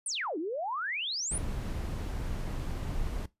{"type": "exponential two-way sweep", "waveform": "sine", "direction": "down then up", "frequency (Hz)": [10360, 293.7, 10360], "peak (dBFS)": -31, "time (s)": [0.06, 1.38], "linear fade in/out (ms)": 2, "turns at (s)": 0.38}
{"type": "noise", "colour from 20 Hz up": "brown", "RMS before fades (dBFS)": -34, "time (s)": [1.31, 3.26], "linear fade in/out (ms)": 5}
{"effects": ["noise-tail reverb RT60 0.2 s tail -20 dB re dry", "resampled to 32000 Hz"]}